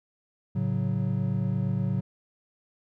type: chord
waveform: triangle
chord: F# minor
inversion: first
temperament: equal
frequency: 110 / 138.59 / 185 Hz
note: A2 / C#3 / F#3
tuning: 0 / 0 / 0 cents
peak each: -27 dBFS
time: 0.55-2.01 s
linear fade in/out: 10 ms
effects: none